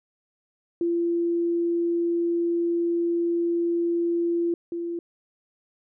sine tone pair in turn, 341.3 / 341.3 Hz, F4 / F4, -40 / -40 cents, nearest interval unison, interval 0 cents, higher neither, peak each -21 / -27 dBFS, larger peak first, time 0.81-4.54 / 4.72-4.99 s, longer first, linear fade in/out 2 ms, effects none

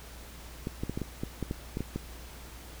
clicks, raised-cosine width 3 ms, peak -19 dBFS, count 11, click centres 0.671 / 0.835 / 0.896 / 0.975 / 1.017 / 1.235 / 1.427 / 1.511 / 1.771 / 1.806 / 1.96 s, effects added 59 Hz sine -46 dBFS peak until 2.8 s + pink hiss -49 dBFS RMS until 2.8 s

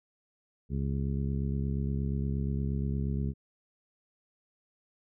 harmonic tone, 68.5 Hz, C#2, 20 cents flat, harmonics 1 / 2 / 3 / 4 / 5 / 6, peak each -32 / -32 / -35 / -44 / -47 / -45 dBFS, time 0.69-3.34 s, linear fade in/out 50 ms, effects none

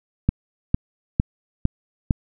click train, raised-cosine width 5 ms, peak -4 dBFS, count 5, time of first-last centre 0.29-2.108 s, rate 2.2 Hz, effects none

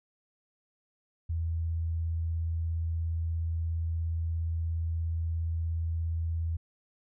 sine tone with vibrato, 82.41 Hz, E2, in tune, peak -28 dBFS, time 1.29-6.57 s, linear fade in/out 10 ms, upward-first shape sine, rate 17 Hz, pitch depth 10 cents each way, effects none

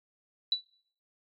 sine tone with exponential decay, 3951 Hz, B7, in tune, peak -20 dBFS, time 0.52-0.64 s, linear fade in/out 2 ms, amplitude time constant 25 ms, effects noise-tail reverb RT60 0.6 s tail -24 dB re dry + MP3 64 kbps

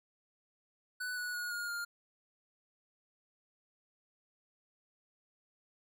square tone with pitch steps, 1491 / 1469.6 / 1448.6 / 1427.8 / 1407.3 Hz, F#6 / F#6 / F#6 / F6 / F6, +13 / -12 / -37 / +38 / +13 cents, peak -37 dBFS, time 1-1.85 s, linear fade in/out 10 ms, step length 170 ms, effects none

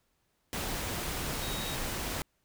sine tone in noise, 3778 Hz, A#7, 22 cents sharp, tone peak -41 dBFS, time 1.42-1.75 s, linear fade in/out 0 ms, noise pink, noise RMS -35 dBFS, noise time 0.53-2.22 s, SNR -9 dB, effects pink hiss -75 dBFS RMS until 2.44 s

